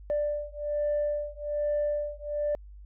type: beating tone pair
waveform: sine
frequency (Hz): 589 / 590.2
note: D5 / D5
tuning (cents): +5 / +8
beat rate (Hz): 1.2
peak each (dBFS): -29 / -29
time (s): 0.1-2.55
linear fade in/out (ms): 0
effects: tanh soft clip ceiling -21 dBFS + added 50 Hz sine -44 dBFS peak until 2.85 s